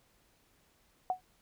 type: tone with exponential decay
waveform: sine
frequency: 739 Hz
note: F#5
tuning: 2 cents flat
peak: -24 dBFS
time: 1.1-1.21 s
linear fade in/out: 1 ms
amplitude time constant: 22 ms
effects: pink hiss -69 dBFS RMS until 1.41 s